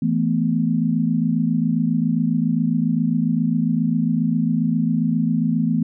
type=chord; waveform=sine; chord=E suspended fourth; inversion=none; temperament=just; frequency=164.81 / 219.8 / 247.2 Hz; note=E3 / A3 / B3; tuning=0 / -2 / +2 cents; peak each=-21 dBFS; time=0.02-5.83 s; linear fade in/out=5 ms; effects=none